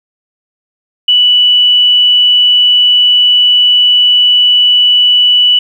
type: tone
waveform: sine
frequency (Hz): 2960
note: F#7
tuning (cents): 0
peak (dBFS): -4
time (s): 1.08-5.59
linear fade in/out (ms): 5
effects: 7-bit